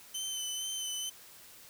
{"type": "tone with vibrato", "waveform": "20% pulse", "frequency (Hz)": 3053, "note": "G7", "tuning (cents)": -46, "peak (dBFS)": -29, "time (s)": [0.14, 1.1], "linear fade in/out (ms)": 10, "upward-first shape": "sine", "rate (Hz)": 2.2, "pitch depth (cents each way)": 22, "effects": ["white hiss -54 dBFS RMS until 1.69 s"]}